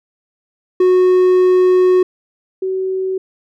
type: tone pair in turn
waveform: triangle / sine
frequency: 366.9 / 377.7 Hz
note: F#4 / F#4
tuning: -15 / +36 cents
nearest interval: minor second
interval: 51 cents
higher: second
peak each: -6 / -16 dBFS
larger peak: first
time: 0.8-2.03 / 2.62-3.18 s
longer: first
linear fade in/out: 5 ms
effects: none